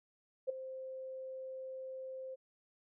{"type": "tone with ADSR envelope", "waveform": "sine", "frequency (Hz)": 523.3, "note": "C5", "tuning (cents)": 0, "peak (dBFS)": -29, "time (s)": [0.47, 2.36], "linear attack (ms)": 25, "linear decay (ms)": 9, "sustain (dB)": -13, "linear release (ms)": 24, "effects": []}